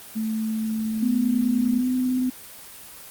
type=tone; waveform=sine; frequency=220 Hz; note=A3; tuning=in tune; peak=-23 dBFS; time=0.15-1.81 s; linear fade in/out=20 ms
type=tone with pitch glide; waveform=sine; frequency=250 to 254.1 Hz; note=B3 to B3; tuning=+21 to +49 cents; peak=-20 dBFS; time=1.02-2.3 s; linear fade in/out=10 ms; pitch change=+28 cents; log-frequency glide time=1.76-1.9 s
effects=white hiss -42 dBFS RMS until 3.1 s + Opus 24 kbps